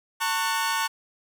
sawtooth chord, F# minor, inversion first, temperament equal with one note detuned, 900.6 / 1108.7 / 1480 Hz, A5 / C#6 / F#6, +40 / 0 / 0 cents, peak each -23 / -25 / -26 dBFS, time 0.2-0.88 s, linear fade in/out 20 ms, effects none

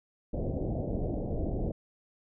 pink low-pass noise, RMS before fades -32 dBFS, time 0.33-1.72 s, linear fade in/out 10 ms, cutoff 660 Hz, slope 48 dB/octave, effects none

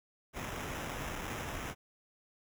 pink noise with sample-and-hold, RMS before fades -40 dBFS, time 0.33-1.75 s, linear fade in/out 50 ms, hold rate 4410 Hz, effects none

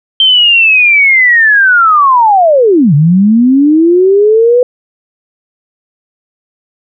sine linear two-way sweep, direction down then up, 3141 to 138.59 to 501 Hz, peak -3 dBFS, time 0.2-4.63 s, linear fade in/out 2 ms, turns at 2.94 s, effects none

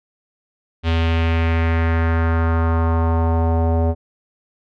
square tone with low-pass filter sweep, 82.41 Hz, E2, in tune, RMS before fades -17 dBFS, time 0.83-3.95 s, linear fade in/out 50 ms, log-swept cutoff 3300 to 640 Hz, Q 2.3, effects none

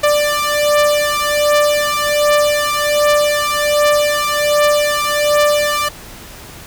sawtooth beating tone pair, 590 / 591.3 Hz, D5 / D5, +8 / +12 cents, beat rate 1.3 Hz, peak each -11 dBFS, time 0.03-5.89 s, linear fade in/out 10 ms, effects pink hiss -35 dBFS RMS until 6.66 s

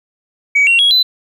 sine tone with pitch steps, 2267 / 2743 / 3319 / 4016 Hz, C#7 / F7 / G#7 / B7, +38 / -32 / -2 / +28 cents, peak -6 dBFS, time 0.55-1.03 s, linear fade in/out 10 ms, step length 120 ms, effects tanh soft clip ceiling -5 dBFS + 8-bit

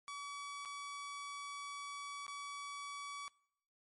sawtooth tone with dropouts, 1140 Hz, C#6, 48 cents sharp, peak -40 dBFS, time 0.08-3.28 s, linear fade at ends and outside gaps 0 ms, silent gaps 0.65-0.656 / 2.266-2.28 s, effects noise-tail reverb RT60 0.7 s tail -24 dB re dry + MP3 48 kbps

